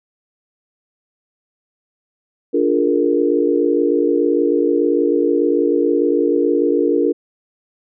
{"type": "chord", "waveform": "sine", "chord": "Bb dominant seventh", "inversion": "first", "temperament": "just", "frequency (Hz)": [291.4, 349.6, 419.5, 466.2], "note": ["D4", "F4", "Ab4", "Bb4"], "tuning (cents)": [-13, 2, 17, 0], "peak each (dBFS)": [-18, -18, -20, -18], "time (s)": [2.53, 7.13], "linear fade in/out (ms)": 20, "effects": []}